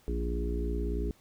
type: harmonic tone with a mistuned harmonic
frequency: 58.4 Hz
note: A#1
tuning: 4 cents sharp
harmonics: 1 / 3 / 4 / 5 / 6 / 7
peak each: -30 / -41 / -42 / -40 / -41 / -38 dBFS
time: 0.08-1.11 s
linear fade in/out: 0 ms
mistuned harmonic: 7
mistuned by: +19 cents
effects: pink hiss -63 dBFS RMS until 1.2 s